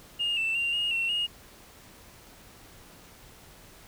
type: tone with pitch steps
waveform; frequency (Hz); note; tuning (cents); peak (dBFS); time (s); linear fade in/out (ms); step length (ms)
sine; 2837 / 2666 / 2774 / 2854 / 2717 / 2860; F7 / E7 / F7 / F7 / F7 / F7; +27 / +19 / -12 / +37 / -48 / +41; -24; 0.19-1.27; 20; 180
effects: tanh soft clip ceiling -22 dBFS + pink hiss -52 dBFS RMS until 3.87 s